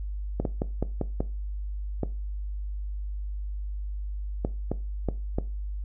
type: clicks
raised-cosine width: 2 ms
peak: -13 dBFS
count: 11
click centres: 0.4 / 0.452 / 0.619 / 0.826 / 1.013 / 1.205 / 2.033 / 4.449 / 4.716 / 5.087 / 5.385 s
effects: noise-tail reverb RT60 0.3 s tail -17 dB re dry + added 50 Hz sine -30 dBFS peak until 5.84 s